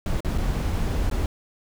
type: noise with dropouts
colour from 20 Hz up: brown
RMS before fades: -24 dBFS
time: 0.06-1.26 s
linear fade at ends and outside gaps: 1 ms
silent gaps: 0.205-0.247 / 0.378-0.382 / 1.099-1.112 s
effects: none

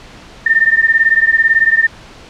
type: beating tone pair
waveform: sine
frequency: 1800 / 1818 Hz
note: A6 / A#6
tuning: +39 / -44 cents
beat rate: 18 Hz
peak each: -11 dBFS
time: 0.46-1.87 s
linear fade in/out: 5 ms
effects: pink hiss -37 dBFS RMS until 2.29 s + low-pass 5000 Hz 12 dB/octave

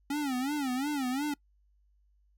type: tone with vibrato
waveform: square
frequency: 273.1 Hz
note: C#4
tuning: 26 cents flat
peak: -30 dBFS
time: 0.1-1.34 s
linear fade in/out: 5 ms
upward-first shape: sine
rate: 2.8 Hz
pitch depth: 160 cents each way
effects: noise-tail reverb RT60 0.1 s tail -24 dB re dry + added 50 Hz sine -64 dBFS peak until 2.37 s

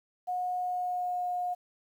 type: tone with pitch glide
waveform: sine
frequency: 725 to 717.1 Hz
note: F#5 to F5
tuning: -35 to +46 cents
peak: -29 dBFS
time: 0.27-1.55 s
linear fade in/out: 20 ms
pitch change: -19 cents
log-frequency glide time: 0.59-1.36 s
effects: 10-bit

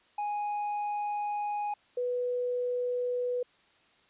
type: tone pair in turn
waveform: triangle / sine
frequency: 829 / 492.9 Hz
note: G#5 / B4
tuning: -3 / -3 cents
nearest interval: major sixth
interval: 900 cents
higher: first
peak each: -28 dBFS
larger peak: neither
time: 0.18-1.74 / 1.97-3.43 s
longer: first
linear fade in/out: 5 ms
effects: white hiss -64 dBFS RMS until 4.09 s + resampled to 8000 Hz

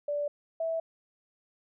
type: tone pair in turn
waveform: sine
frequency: 583 / 654.4 Hz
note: D5 / E5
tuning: -13 / -13 cents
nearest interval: major second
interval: 200 cents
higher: second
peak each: -28 dBFS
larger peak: neither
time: 0.08-0.28 / 0.6-0.8 s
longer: neither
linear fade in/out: 5 ms
effects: none

